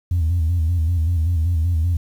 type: tone with vibrato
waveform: sine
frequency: 83.4 Hz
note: E2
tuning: 21 cents sharp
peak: -14 dBFS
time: 0.11-1.97 s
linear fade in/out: 5 ms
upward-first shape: square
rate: 5.2 Hz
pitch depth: 81 cents each way
effects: tanh soft clip ceiling -13 dBFS + 8-bit